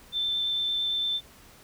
sine tone with vibrato, 3547 Hz, A7, 13 cents sharp, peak -25 dBFS, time 0.12-1.21 s, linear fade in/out 50 ms, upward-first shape triangle, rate 8.8 Hz, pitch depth 8 cents each way, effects pink hiss -53 dBFS RMS until 1.63 s

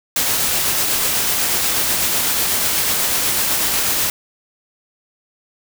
white noise with tremolo, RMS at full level -17 dBFS, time 0.16-4.1 s, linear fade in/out 2 ms, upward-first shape triangle, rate 8.1 Hz, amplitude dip 25%, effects none

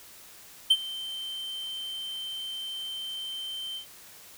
triangle tone with ADSR envelope, 3111 Hz, G7, 14 cents flat, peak -13 dBFS, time 0.7-3.86 s, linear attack 9 ms, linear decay 51 ms, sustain -19 dB, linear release 100 ms, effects white hiss -50 dBFS RMS until 4.37 s

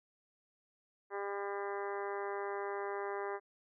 harmonic tone, 200.4 Hz, G3, 38 cents sharp, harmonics 2 / 3 / 4 / 5 / 6 / 7 / 8 / 9 / 10, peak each -39 / -47 / -44 / -46 / -47 / -54 / -49 / -53 / -53 dBFS, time 1.1-3.4 s, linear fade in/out 50 ms, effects none

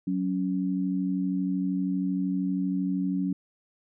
sine tone pair together, 185.9 / 278.7 Hz, F#3 / C#4, +8 / +9 cents, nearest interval perfect fifth, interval 701 cents, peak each -27 / -28 dBFS, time 0.07-3.33 s, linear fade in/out 5 ms, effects none

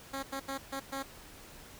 10% pulse tone bursts at uneven times, 271.6 Hz, C#4, 35 cents flat, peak -27 dBFS, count 5, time 0.13-0.23 / 0.32-0.4 / 0.48-0.58 / 0.72-0.8 / 0.92-1.03 s, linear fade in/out 10 ms, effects pink hiss -52 dBFS RMS until 1.79 s

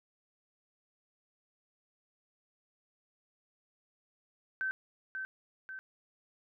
sine tone with echo, 1541 Hz, G6, 30 cents flat, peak -31 dBFS, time 4.61-4.71 s, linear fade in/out 0 ms, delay 540 ms, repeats 2, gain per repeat -5 dB, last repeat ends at 5.79 s, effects none

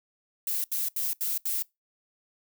violet noise bursts, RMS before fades -29 dBFS, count 5, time 0.47-1.624 s, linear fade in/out 2 ms, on 170 ms, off 76 ms, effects noise-tail reverb RT60 0.2 s tail -24 dB re dry

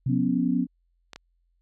sine tone with exponential decay, 130.2 Hz, C3, 8 cents flat, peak -21 dBFS, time 0.06-0.62 s, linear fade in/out 5 ms, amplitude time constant 120 ms
sine chord, F# suspended fourth, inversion none, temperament equal with one note detuned, 180.35 / 246.9 / 277.2 Hz, F#3 / B3 / C#4, -44 / 0 / 0 cents, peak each -27 / -24 / -26 dBFS, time 0.07-0.67 s, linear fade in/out 50 ms
clicks, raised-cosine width 0.2 ms, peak -22 dBFS, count 2, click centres 1.133 / 1.16 s
effects added 43 Hz sine -66 dBFS peak until 1.61 s

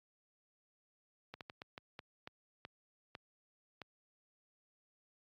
slowing click train, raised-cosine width 0.3 ms, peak -30 dBFS, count 10, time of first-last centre 1.34-3.817 s, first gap 68 ms, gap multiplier 1.33, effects high-pass 80 Hz 12 dB/octave + AAC 32 kbps

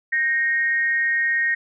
sine tone with amplitude modulation, 1864.7 Hz, A#6, in tune, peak -15 dBFS, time 0.12-1.55 s, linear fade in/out 10 ms, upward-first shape sine, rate 283 Hz, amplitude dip 60%, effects none

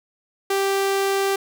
sawtooth tone, 392 Hz, G4, in tune, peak -15 dBFS, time 0.5-1.36 s, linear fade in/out 5 ms, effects none

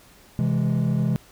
triangle chord, C augmented, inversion none, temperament equal, 130.81 / 164.81 / 207.7 Hz, C3 / E3 / G#3, 0 / 0 / 0 cents, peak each -20 / -21 / -22 dBFS, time 0.39-1.16 s, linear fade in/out 0 ms, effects tanh soft clip ceiling -13 dBFS + pink hiss -52 dBFS RMS until 1.31 s

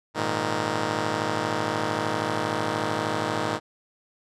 5% pulse chord, Ab suspended second, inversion none, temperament just, 103.83 / 116.8 / 155.74 Hz, Ab2 / Bb2 / Eb3, 0 / +4 / +2 cents, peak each -19 dBFS, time 0.14-3.6 s, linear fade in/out 50 ms, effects low-pass 7000 Hz 12 dB/octave

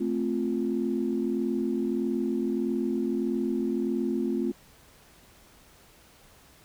sine chord, F major, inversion first, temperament equal, 220 / 261.6 / 349.2 Hz, A3 / C4 / F4, 0 / 0 / 0 cents, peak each -29 dBFS, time 0-4.52 s, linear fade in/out 10 ms, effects tanh soft clip ceiling -16 dBFS + pink hiss -56 dBFS RMS until 6.64 s

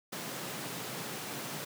pink high-pass noise, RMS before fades -40 dBFS, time 0.12-1.65 s, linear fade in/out 10 ms, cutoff 120 Hz, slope 48 dB/octave, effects none

